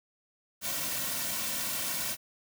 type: noise with comb filter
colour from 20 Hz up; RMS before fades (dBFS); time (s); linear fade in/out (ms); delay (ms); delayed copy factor
white; -33; 0.61-2.17; 50; 2.4; -0.65
effects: none